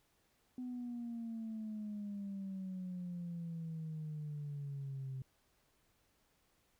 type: exponential sweep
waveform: sine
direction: down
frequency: 252.5 to 130.81 Hz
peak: -39 dBFS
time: 0.58-5.22 s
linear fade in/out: 2 ms
effects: tanh soft clip ceiling -37 dBFS + pink hiss -75 dBFS RMS until 6.79 s